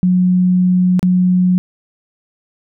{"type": "tone with dropouts", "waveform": "sine", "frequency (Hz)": 181.8, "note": "F#3", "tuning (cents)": -30, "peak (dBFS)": -9, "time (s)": [0.03, 1.58], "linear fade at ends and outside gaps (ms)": 0, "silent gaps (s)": [0.994, 1.029], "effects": []}